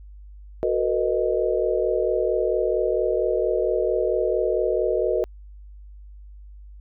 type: chord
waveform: sine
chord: B dominant seventh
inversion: second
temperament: equal with one note detuned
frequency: 370 / 449.5 / 493.9 / 622.3 Hz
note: F#4 / A4 / B4 / D#5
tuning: 0 / +37 / 0 / 0 cents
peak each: -25 dBFS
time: 0.63-5.24 s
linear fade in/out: 0 ms
effects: added 50 Hz sine -40 dBFS peak until 6.8 s